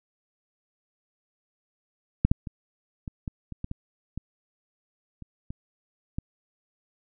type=clicks; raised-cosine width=5 ms; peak=-6 / -6 / -22 / -22 / -19 / -24 / -19 / -20 / -20 / -28 / -23 / -17 dBFS; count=12; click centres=2.25 / 2.315 / 2.472 / 3.078 / 3.278 / 3.523 / 3.644 / 3.714 / 4.176 / 5.223 / 5.505 / 6.185 s; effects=none